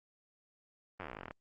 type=slowing click train; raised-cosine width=0.5 ms; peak=-27 dBFS; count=19; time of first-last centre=1-1.309 s; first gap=10 ms; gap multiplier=1.06; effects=Opus 24 kbps